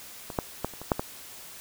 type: clicks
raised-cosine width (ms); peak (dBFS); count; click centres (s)
1; -22 / -11 / -13 / -30 / -25 / -7 / -14; 7; 0.302 / 0.388 / 0.646 / 0.737 / 0.816 / 0.918 / 0.995
effects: white hiss -45 dBFS RMS until 1.6 s